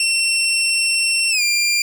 20% pulse tone with pitch glide, 2712 to 2388 Hz, E7 to D7, +49 to +28 cents, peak -10 dBFS, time 0-1.82 s, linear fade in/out 2 ms, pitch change -221 cents, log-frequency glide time 1.3-1.42 s, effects none

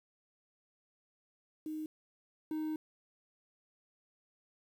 sine / triangle tone pair in turn, 310.1 / 310.1 Hz, D#4 / D#4, -6 / -6 cents, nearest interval unison, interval 0 cents, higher neither, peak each -37 / -32 dBFS, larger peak second, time 1.66-1.86 / 2.51-2.76 s, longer second, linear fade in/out 2 ms, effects 10-bit

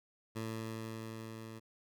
15% pulse tone with level ramp, 111.8 Hz, A2, 28 cents sharp, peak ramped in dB -31 to -40 dBFS, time 0.35-1.6 s, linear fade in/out 20 ms, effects none

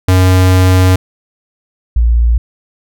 square / sine tone pair in turn, 92.5 / 58.07 Hz, F#2 / A#1, 0 / -6 cents, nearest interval minor sixth, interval 806 cents, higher first, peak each -6 dBFS, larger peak neither, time 0.08-0.96 / 1.96-2.38 s, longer first, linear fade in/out 5 ms, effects none

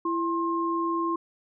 sine tone pair together, 334.8 / 1063 Hz, E4 / C6, +27 / +27 cents, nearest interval octave + minor sixth, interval 2000 cents, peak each -27 dBFS, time 0.05-1.16 s, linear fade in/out 5 ms, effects none

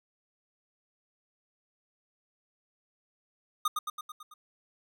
square tone with echo, 1227 Hz, D#6, 25 cents flat, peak -25 dBFS, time 3.65-3.68 s, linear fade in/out 5 ms, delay 110 ms, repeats 6, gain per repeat -4 dB, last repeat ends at 4.34 s, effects none

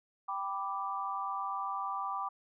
sine chord, G major, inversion none, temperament equal, 784 / 987.8 / 1174.7 Hz, G5 / B5 / D6, 0 / 0 / 0 cents, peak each -39 / -39 / -36 dBFS, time 0.28-2.29 s, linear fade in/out 10 ms, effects none

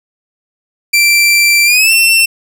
sawtooth tone with pitch glide, 2349 to 2698 Hz, D7 to E7, 0 to +40 cents, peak -3 dBFS, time 0.93-2.26 s, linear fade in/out 10 ms, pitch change +240 cents, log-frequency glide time 1.65-1.92 s, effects none

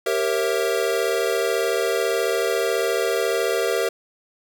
square chord, G diminished seventh, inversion none, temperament equal with one note detuned, 392 / 466.2 / 544.5 / 659.3 Hz, G4 / Bb4 / Db5 / Fb5, 0 / 0 / -31 / 0 cents, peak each -26 / -24 / -28 / -28 dBFS, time 0.06-3.89 s, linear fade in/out 5 ms, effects none

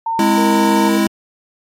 sine tone with pitch glide, 908 to 914.8 Hz, A#5 to A#5, -46 to -33 cents, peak -16 dBFS, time 0.06-0.89 s, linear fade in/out 5 ms, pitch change +13 cents, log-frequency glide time 0.25-0.4 s
square chord, Ab augmented, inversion none, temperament equal, 207.7 / 261.6 / 329.6 Hz, Ab3 / C4 / E4, 0 / 0 / 0 cents, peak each -16 / -22 / -16 dBFS, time 0.19-1.07 s, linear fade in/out 2 ms
sine tone, 466.2 Hz, A#4, in tune, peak -22 dBFS, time 0.37-0.98 s, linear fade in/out 10 ms
effects MP3 64 kbps

